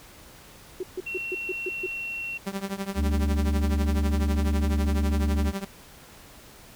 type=tone bursts; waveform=sine; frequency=370 Hz; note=F#4; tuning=in tune; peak=-27 dBFS; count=7; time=0.8-1.864 s; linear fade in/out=5 ms; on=32 ms; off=140 ms
type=tone; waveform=sine; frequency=2724 Hz; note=F7; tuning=44 cents flat; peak=-30 dBFS; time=1.06-2.38 s; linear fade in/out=10 ms
type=tone with tremolo; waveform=sawtooth; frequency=195.9 Hz; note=G3; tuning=1 cent flat; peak=-22 dBFS; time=2.46-5.65 s; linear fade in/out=10 ms; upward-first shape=triangle; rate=12 Hz; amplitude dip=95%
type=harmonic tone; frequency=73.42 Hz; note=D2; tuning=in tune; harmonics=1 / 3 / 4; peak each=-22 / -32 / -34 dBFS; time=2.95-5.53 s; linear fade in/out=50 ms
effects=pink hiss -49 dBFS RMS until 6.75 s